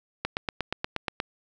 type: click train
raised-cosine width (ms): 0.3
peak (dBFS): -11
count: 9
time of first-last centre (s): 0.25-1.201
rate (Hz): 8.41
effects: none